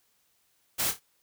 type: noise with echo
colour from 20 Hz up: white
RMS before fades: -28 dBFS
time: 0.78-0.92 s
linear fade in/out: 20 ms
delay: 27 ms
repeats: 3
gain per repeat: -9 dB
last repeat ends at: 1.001 s
effects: white hiss -70 dBFS RMS until 1.22 s

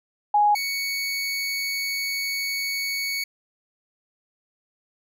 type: tone pair in turn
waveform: sine / 25% pulse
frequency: 830.6 / 2227 Hz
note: G#5 / C#7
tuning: 0 / +7 cents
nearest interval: octave + perfect fourth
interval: 1707 cents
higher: second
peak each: -15 / -21 dBFS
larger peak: first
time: 0.34-0.55 / 0.55-3.24 s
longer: second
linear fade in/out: 5 ms
effects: none

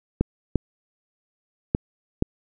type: clicks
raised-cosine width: 3 ms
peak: -6 dBFS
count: 4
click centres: 0.21 / 0.557 / 1.749 / 2.224 s
effects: none

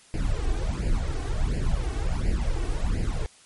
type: noise with flanger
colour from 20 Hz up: brown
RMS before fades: -25 dBFS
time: 0.14-3.26 s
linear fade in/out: 0 ms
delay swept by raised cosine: 0.41 to 2.71 ms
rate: 1.4 Hz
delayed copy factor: +0.95
effects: white hiss -54 dBFS RMS until 3.45 s + MP3 48 kbps

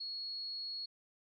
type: tone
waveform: sine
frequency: 4333 Hz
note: C#8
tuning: 40 cents flat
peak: -39 dBFS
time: 0-0.86 s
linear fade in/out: 10 ms
effects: none

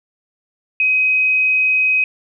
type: tone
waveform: sine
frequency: 2525 Hz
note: D#7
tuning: 25 cents sharp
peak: -12 dBFS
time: 0.8-2.04 s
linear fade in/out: 2 ms
effects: none

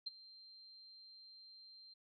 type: tone with ADSR envelope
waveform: sine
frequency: 4154 Hz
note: C8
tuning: 13 cents flat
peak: -37 dBFS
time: 0.06-1.94 s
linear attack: 11 ms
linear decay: 21 ms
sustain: -19 dB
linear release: 10 ms
effects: none

